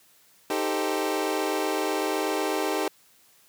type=chord; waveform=25% pulse; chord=A half-diminished seventh; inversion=second; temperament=equal; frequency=311.1 / 392 / 440 / 523.3 Hz; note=Eb4 / G4 / A4 / C5; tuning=0 / 0 / 0 / 0 cents; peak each=-26 / -25 / -28 / -30 dBFS; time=0.5-2.88 s; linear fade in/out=2 ms; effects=white hiss -59 dBFS RMS until 3.48 s + high-pass 80 Hz 12 dB/octave